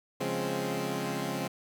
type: chord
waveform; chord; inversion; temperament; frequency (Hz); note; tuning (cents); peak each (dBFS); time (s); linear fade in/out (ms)
15% pulse; Db major seventh; none; equal; 138.59 / 174.61 / 207.7 / 261.6; Db3 / F3 / Ab3 / C4; 0 / 0 / 0 / 0; -30; 0.2-1.48; 10
effects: none